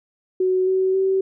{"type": "tone with pitch steps", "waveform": "sine", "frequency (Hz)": [371.6, 377.2, 382.9], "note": ["F#4", "F#4", "G4"], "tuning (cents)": [7, 33, -41], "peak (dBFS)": -16, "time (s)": [0.4, 1.21], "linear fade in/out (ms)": 5, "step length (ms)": 270, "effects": []}